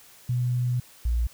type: tone pair in turn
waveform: sine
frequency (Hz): 123.47 / 58.71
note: B2 / A#1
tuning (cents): 0 / +13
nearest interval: octave + minor second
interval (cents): 1287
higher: first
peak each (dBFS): -22 / -21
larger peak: second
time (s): 0.29-0.8 / 1.05-1.27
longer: first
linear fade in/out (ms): 5
effects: white hiss -52 dBFS RMS until 1.33 s